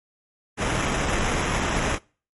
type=noise with sample-and-hold; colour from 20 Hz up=pink; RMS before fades=-24 dBFS; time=0.57-1.99 s; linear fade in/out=50 ms; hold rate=4410 Hz; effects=noise-tail reverb RT60 0.4 s tail -25 dB re dry + MP3 48 kbps